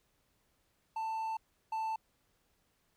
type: tone pair in turn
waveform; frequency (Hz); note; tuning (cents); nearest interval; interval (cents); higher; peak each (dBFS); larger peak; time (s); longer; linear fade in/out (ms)
triangle; 888 / 884.9; A5 / A5; +16 / +10; unison; 6; first; -32 / -31; second; 0.96-1.37 / 1.72-1.96; first; 5
effects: pink hiss -75 dBFS RMS until 2.96 s